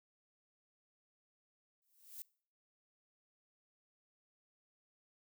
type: noise with exponential growth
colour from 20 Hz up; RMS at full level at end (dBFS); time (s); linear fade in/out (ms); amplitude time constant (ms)
violet; -45; 1.82-2.22; 0; 86
effects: noise-tail reverb RT60 0.5 s tail -23 dB re dry